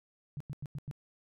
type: tone bursts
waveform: sine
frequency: 142.6 Hz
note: C#3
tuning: 49 cents sharp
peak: -36 dBFS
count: 5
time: 0.37-0.912 s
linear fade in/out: 0 ms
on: 34 ms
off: 93 ms
effects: none